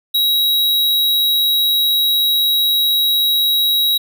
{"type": "tone", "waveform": "square", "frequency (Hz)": 3849, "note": "B7", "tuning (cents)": -45, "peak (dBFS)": -13, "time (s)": [0.14, 3.98], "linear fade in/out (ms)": 10, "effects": []}